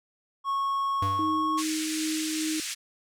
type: tone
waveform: triangle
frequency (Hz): 1100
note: C#6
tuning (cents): -14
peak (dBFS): -23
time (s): 0.44-1.63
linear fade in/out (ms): 50
type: tone with exponential decay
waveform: square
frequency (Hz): 98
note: G2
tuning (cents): 0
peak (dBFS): -27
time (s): 1.02-1.58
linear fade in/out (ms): 5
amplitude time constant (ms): 120
type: tone with tremolo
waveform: sine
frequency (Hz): 313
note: D#4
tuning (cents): +10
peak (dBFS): -27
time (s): 1.19-2.6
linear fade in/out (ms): 2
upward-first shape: sine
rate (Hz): 2.5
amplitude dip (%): 25
type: band-pass noise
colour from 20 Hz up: white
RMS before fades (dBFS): -34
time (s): 1.57-2.75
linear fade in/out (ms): 20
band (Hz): 1700 to 9000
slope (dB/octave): 24
effects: none